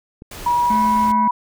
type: click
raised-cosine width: 3 ms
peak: -23 dBFS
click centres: 0.221 s
type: noise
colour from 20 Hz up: pink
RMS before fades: -34 dBFS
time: 0.31-1.12 s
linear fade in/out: 5 ms
type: tone with pitch glide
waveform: sine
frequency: 963 to 979.3 Hz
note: B5 to B5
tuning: -44 to -15 cents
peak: -14 dBFS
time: 0.46-1.31 s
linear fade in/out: 5 ms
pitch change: +29 cents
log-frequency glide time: 0.61-0.81 s
type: harmonic tone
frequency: 216.9 Hz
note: A3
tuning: 25 cents flat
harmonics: 1 / 3 / 5 / 7 / 9 / 10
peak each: -20 / -40 / -37 / -40 / -45 / -40 dBFS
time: 0.7-1.28 s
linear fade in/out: 5 ms
effects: none